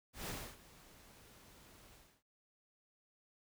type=noise with ADSR envelope; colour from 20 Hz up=pink; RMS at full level=-42 dBFS; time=0.13-2.23 s; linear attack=140 ms; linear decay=290 ms; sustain=-19 dB; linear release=290 ms; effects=none